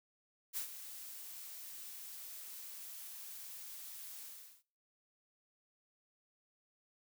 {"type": "noise with ADSR envelope", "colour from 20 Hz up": "blue", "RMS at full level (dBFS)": -38, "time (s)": [0.53, 4.63], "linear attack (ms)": 41, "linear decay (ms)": 98, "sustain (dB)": -11, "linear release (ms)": 400, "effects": ["noise-tail reverb RT60 0.5 s tail -24 dB re dry"]}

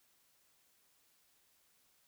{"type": "silence", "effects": ["white hiss -72 dBFS RMS until 2.07 s"]}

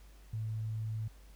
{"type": "tone", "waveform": "sine", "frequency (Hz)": 110, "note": "A2", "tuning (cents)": 0, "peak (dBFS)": -34, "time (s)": [0.33, 1.08], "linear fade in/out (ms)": 5, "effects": ["added 50 Hz sine -53 dBFS peak until 1.35 s", "pink hiss -64 dBFS RMS until 1.35 s"]}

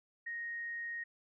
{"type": "tone", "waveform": "sine", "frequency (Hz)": 1868, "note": "A#6", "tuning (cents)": 3, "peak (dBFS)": -38, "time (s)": [0.26, 1.04], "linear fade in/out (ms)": 10, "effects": []}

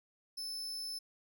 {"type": "tone", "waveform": "40% pulse", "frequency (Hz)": 5260, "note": "E8", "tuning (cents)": -5, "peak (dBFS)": -38, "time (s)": [0.37, 0.99], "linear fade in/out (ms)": 10, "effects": []}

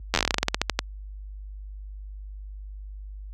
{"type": "slowing click train", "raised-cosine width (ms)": 0.2, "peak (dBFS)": -3, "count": 18, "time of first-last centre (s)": [0.14, 0.791], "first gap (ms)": 10, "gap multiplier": 1.15, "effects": ["added 50 Hz sine -31 dBFS peak until 3.33 s", "high-pass 60 Hz 12 dB/octave"]}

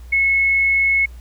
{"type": "tone", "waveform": "sine", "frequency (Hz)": 2188, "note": "C#7", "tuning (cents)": -23, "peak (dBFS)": -13, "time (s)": [0.12, 1.06], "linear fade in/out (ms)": 10, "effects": ["added 60 Hz sine -34 dBFS peak until 1.2 s", "pink hiss -52 dBFS RMS until 1.2 s"]}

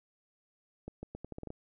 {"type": "accelerating click train", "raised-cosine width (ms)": 2, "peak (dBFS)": -28, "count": 9, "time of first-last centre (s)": [0.88, 1.504], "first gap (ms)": 150, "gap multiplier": 0.8, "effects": []}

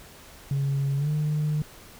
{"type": "tone with pitch glide", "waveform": "sine", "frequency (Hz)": [138.59, 151.13], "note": ["C#3", "D3"], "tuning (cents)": [0, 50], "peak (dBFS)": -21, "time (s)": [0.51, 1.62], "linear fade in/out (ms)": 2, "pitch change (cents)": 150, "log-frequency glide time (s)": [0.97, 1.09], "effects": ["tanh soft clip ceiling -20 dBFS", "pink hiss -48 dBFS RMS until 1.99 s"]}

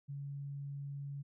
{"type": "tone", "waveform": "sine", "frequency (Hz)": 140.9, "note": "C#3", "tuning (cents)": 29, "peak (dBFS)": -40, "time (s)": [0.08, 1.23], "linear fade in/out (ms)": 20, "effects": []}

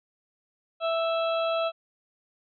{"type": "harmonic tone", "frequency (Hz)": 659.3, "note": "E5", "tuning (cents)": 0, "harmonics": [1, 2, 4, 5, 6], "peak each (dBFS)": [-25, -31, -37, -39, -41], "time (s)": [0.8, 1.72], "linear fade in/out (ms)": 50, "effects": []}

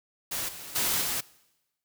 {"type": "noise with level steps", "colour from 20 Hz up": "white", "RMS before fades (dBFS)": [-32, -42, -27, -30], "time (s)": [0.31, 1.21], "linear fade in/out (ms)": 10, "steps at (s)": [0.48, 0.75, 1.01], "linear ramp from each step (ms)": 10, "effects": ["noise-tail reverb RT60 1.0 s tail -22 dB re dry"]}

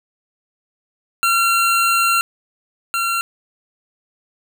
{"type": "tone pair in turn", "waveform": "25% pulse", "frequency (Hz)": [1369, 1369], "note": ["F6", "F6"], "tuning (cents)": [-35, -35], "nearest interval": "unison", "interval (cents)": 0, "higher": "neither", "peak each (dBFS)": [-10, -14], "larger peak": "first", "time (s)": [[1.23, 2.21], [2.94, 3.21]], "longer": "first", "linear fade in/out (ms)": 0, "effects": []}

